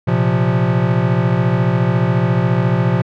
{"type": "chord", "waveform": "square", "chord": "Bb suspended second", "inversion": "none", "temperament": "equal", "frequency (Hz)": [116.54, 130.81, 174.61], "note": ["Bb2", "C3", "F3"], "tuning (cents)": [0, 0, 0], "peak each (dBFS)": -18, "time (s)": [0.07, 3.02], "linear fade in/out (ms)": 10, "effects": ["low-pass 2000 Hz 12 dB/octave"]}